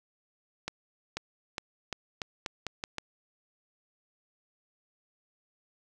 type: accelerating click train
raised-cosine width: 0.2 ms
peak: -16 dBFS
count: 9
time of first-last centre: 0.68-2.983 s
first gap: 490 ms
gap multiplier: 0.84
effects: none